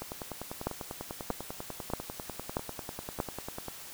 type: two click trains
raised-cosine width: 1 ms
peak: -23 / -15 dBFS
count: 38 / 5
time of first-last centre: 0.02-3.683 / 0.67-3.202 s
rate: 10.1 / 1.58 Hz
effects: white hiss -46 dBFS RMS until 3.93 s